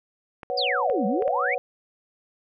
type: clicks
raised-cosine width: 0.5 ms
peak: -23 dBFS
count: 4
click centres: 0.432 / 0.899 / 1.223 / 1.279 s
type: chord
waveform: sine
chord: B suspended second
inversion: none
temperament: equal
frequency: 493.9 / 554.4 / 740 Hz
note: B4 / C#5 / F#5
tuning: 0 / 0 / 0 cents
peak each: -29 dBFS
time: 0.5-1.58 s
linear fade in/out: 0 ms
type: exponential two-way sweep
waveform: sine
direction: down then up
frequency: 5160 to 188.8 to 2483 Hz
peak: -23 dBFS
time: 0.57-1.55 s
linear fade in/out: 10 ms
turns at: 1.06 s
effects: none